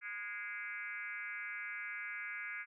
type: tone with frequency modulation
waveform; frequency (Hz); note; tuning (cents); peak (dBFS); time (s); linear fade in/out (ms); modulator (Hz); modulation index
sine; 1864.7; A#6; 0; -40; 0.01-2.66; 50; 212; 2.2
effects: none